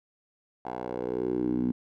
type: tone with band-pass filter sweep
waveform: 10% pulse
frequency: 61.74 Hz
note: B1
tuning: in tune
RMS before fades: -30 dBFS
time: 0.65-1.72 s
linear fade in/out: 5 ms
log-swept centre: 730 to 240 Hz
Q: 4.1
effects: none